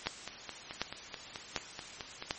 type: two click trains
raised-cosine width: 0.2 ms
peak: -13 / -21 dBFS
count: 4 / 11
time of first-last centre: 0.07-2.309 / 0.06-2.225 s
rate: 1.34 / 4.62 Hz
effects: white hiss -47 dBFS RMS until 2.38 s + MP3 32 kbps